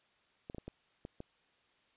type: clicks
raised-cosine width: 2 ms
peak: -30 dBFS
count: 6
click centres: 0.499 / 0.547 / 0.583 / 0.68 / 1.051 / 1.204 s
effects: white hiss -71 dBFS RMS until 1.96 s + resampled to 8000 Hz